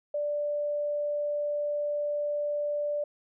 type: tone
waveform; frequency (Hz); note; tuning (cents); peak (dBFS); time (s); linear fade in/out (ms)
sine; 587.3; D5; 0; -27; 0.14-3.04; 5
effects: none